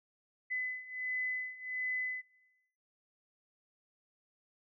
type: beating tone pair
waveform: sine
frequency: 2012 / 2013.4 Hz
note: B6 / B6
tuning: +32 / +33 cents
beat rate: 1.4 Hz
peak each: -40 / -37 dBFS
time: 0.5-2.22 s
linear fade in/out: 20 ms
effects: noise-tail reverb RT60 1.0 s tail -21 dB re dry